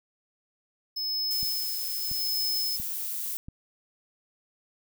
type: tone with tremolo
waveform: square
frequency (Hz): 5200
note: E8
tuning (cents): -24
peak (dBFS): -27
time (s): 0.96-2.77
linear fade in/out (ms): 10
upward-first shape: sine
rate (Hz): 0.83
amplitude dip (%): 65
type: noise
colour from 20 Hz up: violet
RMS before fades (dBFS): -33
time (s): 1.31-3.37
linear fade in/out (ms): 0
type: click train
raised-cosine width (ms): 5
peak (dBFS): -28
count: 4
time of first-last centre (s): 1.43-3.485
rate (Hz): 1.46
effects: none